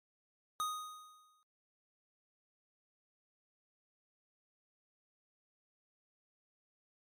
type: tone with exponential decay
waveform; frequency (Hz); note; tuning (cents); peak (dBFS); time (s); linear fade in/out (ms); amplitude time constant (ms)
square; 1244.5; D#6; 0; -33; 0.6-1.43; 0; 180
effects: MP3 64 kbps